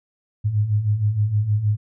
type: beating tone pair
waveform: sine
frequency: 101 / 107.4 Hz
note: G#2 / A2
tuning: -48 / -41 cents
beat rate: 6.4 Hz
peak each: -24 / -18 dBFS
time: 0.44-1.77 s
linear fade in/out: 20 ms
effects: none